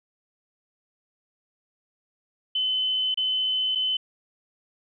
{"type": "tone with dropouts", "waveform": "sine", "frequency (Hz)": 3038, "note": "F#7", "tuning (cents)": 45, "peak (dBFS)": -22, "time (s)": [2.55, 3.97], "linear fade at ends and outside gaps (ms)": 5, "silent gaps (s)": [[3.144, 3.173], [3.751, 3.755]], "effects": []}